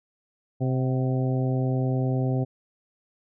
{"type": "harmonic tone with a mistuned harmonic", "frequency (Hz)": 130, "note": "C3", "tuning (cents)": -11, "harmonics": [1, 2, 3, 4, 5, 6], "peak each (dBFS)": [-23, -29, -33, -35, -37, -39], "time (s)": [0.6, 2.45], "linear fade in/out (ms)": 20, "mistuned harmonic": 6, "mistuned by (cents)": -44, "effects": []}